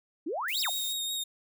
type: exponential two-way sweep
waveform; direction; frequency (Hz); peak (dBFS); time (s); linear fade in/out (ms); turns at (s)
sine; up then down; 277.2 to 5588 to 576; -30; 0.26-0.7; 10; 0.61
type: noise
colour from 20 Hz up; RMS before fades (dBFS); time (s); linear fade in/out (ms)
violet; -39; 0.48-0.93; 5
type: tone with vibrato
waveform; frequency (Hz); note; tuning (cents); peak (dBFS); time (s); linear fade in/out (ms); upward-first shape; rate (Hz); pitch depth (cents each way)
sawtooth; 3727; A#7; -1; -28; 0.54-1.24; 10; sine; 5.5; 22
effects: none